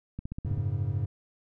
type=click train; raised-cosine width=5 ms; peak=-23 dBFS; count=7; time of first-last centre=0.19-0.58 s; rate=15.4 Hz
type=chord; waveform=triangle; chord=F# suspended second; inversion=none; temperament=equal with one note detuned; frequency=92.5 / 106.07 / 138.59 Hz; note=F#2 / G#2 / C#3; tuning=0 / +37 / 0 cents; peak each=-30 / -28 / -31 dBFS; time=0.45-1.06 s; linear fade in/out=10 ms
effects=none